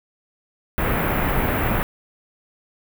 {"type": "band-stop noise", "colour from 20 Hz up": "pink", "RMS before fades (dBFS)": -21, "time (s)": [0.78, 1.83], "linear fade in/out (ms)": 0, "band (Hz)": [2300, 15000], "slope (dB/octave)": 24, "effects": []}